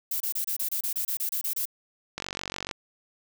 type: noise bursts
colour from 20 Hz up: violet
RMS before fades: -29 dBFS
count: 13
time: 0.11-1.655 s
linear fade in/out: 5 ms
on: 93 ms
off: 28 ms
type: click train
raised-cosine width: 0.2 ms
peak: -14 dBFS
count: 26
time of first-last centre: 2.18-2.712 s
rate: 47 Hz
effects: none